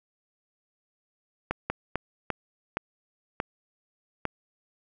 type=slowing click train; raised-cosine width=0.5 ms; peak=-12 dBFS; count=7; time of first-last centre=1.51-4.253 s; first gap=190 ms; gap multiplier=1.35; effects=none